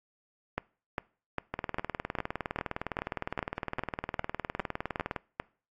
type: two click trains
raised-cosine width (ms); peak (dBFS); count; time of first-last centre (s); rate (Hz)
0.5; -15 / -17; 13 / 72; 0.58-5.399 / 1.54-5.162; 2.49 / 19.6
effects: noise-tail reverb RT60 0.4 s tail -23 dB re dry + AAC 64 kbps